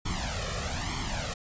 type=noise with flanger; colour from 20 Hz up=pink; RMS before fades=-32 dBFS; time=0.05-1.34 s; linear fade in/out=10 ms; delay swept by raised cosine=0.91 to 1.68 ms; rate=1.1 Hz; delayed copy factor=+0.85; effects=resampled to 16000 Hz